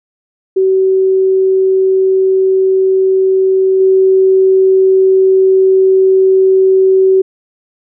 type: tone with level steps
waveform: sine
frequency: 380.1 Hz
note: F#4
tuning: 47 cents sharp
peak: -7 / -5 dBFS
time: 0.56-7.22 s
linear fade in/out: 10 ms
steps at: 3.8 s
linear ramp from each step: 5 ms
effects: none